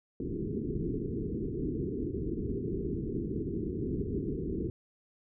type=low-pass noise; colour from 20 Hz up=white; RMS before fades=-34 dBFS; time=0.2-4.7 s; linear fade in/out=2 ms; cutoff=430 Hz; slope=96 dB/octave; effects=none